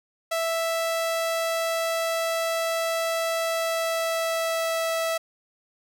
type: tone with pitch glide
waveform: sawtooth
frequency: 659.3 to 655.5 Hz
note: E5 to E5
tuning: 0 to -10 cents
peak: -20 dBFS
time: 0.31-5.18 s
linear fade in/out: 10 ms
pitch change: -10 cents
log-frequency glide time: 3.32-4.95 s
effects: none